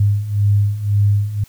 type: beating tone pair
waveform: sine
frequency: 100.9 / 102.8 Hz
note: G#2 / G#2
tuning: -49 / -17 cents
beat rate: 1.9 Hz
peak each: -18 / -14 dBFS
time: 0-1.44 s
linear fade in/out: 5 ms
effects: white hiss -50 dBFS RMS until 1.48 s